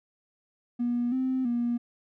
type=tone with pitch steps; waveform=triangle; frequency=241 / 259.7 / 238.7 Hz; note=B3 / C4 / A#3; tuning=-42 / -13 / +41 cents; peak=-21 dBFS; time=0.79-1.78 s; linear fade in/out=20 ms; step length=330 ms; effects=tanh soft clip ceiling -22 dBFS